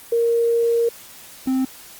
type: tone pair in turn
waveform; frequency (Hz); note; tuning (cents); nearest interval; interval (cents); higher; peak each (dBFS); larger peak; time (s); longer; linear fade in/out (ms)
sine / triangle; 466.2 / 261.6; A#4 / C4; 0 / 0; minor seventh; 1000; first; -15; neither; 0.12-0.89 / 1.47-1.65; first; 5
effects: white hiss -42 dBFS RMS until 1.99 s + Opus 32 kbps